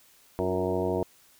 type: harmonic tone with a mistuned harmonic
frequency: 93 Hz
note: F#2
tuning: 9 cents sharp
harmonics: 1 / 2 / 3 / 4 / 5 / 6 / 7 / 8 / 9 / 10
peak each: -35 / -35 / -35 / -30 / -31 / -37 / -33 / -42 / -44 / -38 dBFS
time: 0.39-1.03 s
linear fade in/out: 0 ms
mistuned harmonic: 4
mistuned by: -51 cents
effects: white hiss -59 dBFS RMS until 1.39 s